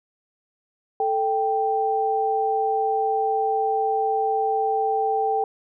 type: tone pair together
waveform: sine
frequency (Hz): 440 / 784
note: A4 / G5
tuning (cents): 0 / 0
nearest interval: minor seventh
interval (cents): 1000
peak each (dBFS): -24 / -21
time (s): 1-5.44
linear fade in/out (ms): 2
effects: none